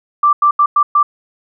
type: tone bursts at uneven times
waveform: sine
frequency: 1174.7 Hz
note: D6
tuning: in tune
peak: -7 dBFS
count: 5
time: 0.23-0.33 / 0.42-0.51 / 0.59-0.66 / 0.76-0.83 / 0.95-1.03 s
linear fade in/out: 5 ms
effects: none